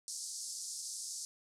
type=band-pass noise; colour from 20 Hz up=pink; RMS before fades=-43 dBFS; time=0.08-1.25 s; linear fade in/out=0 ms; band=4800 to 10000 Hz; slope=48 dB/octave; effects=none